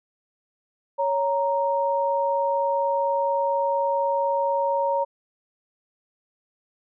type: tone pair together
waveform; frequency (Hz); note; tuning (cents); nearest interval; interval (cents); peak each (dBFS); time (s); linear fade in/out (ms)
sine; 556.5 / 932.3; C#5 / A#5; +7 / 0; major sixth; 893; -23; 0.98-5.05; 20
effects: none